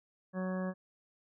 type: harmonic tone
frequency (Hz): 185.7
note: F#3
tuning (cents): +7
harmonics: 1 / 2 / 3 / 4 / 5 / 6 / 7 / 8 / 9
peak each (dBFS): -34 / -45 / -40 / -50 / -53 / -48 / -57 / -58 / -48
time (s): 0.33-0.74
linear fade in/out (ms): 50
effects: none